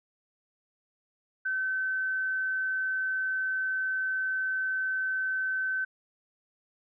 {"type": "tone", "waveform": "sine", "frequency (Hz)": 1531, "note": "G6", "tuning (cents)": -41, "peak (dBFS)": -27, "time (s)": [1.45, 5.85], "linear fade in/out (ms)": 10, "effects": []}